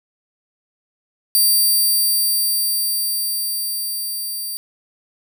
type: tone with level ramp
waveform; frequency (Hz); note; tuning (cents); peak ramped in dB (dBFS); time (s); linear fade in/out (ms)
5% pulse; 4700; D8; +1; -5 to -18; 1.35-4.57; 0
effects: none